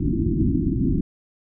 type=low-pass noise; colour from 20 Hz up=white; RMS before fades=-21 dBFS; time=0-1.01 s; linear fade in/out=5 ms; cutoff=340 Hz; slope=96 dB/octave; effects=none